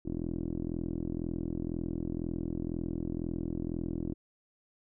10% pulse tone with low-pass filter, 42 Hz, E1, 33 cents sharp, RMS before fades -35 dBFS, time 0.05-4.14 s, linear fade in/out 10 ms, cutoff 340 Hz, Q 5, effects none

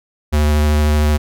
square tone with vibrato, 75.1 Hz, D2, 39 cents sharp, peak -12 dBFS, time 0.32-1.18 s, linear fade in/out 20 ms, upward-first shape sine, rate 13 Hz, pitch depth 14 cents each way, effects none

